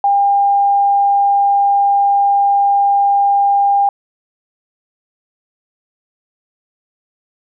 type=tone; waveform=sine; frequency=802 Hz; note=G5; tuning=39 cents sharp; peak=-9 dBFS; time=0.04-3.89 s; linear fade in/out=2 ms; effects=none